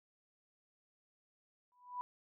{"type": "tone with exponential growth", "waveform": "sine", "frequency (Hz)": 987.8, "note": "B5", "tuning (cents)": 0, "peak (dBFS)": -35, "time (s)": [1.72, 2.01], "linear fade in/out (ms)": 0, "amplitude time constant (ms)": 63, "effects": []}